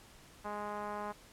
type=tone with low-pass filter; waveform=5% pulse; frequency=207.7 Hz; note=G#3; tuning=in tune; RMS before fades=-40 dBFS; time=0.44-1.13 s; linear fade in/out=20 ms; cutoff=1000 Hz; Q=1.8; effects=pink hiss -58 dBFS RMS until 1.32 s + low-pass 12000 Hz 12 dB/octave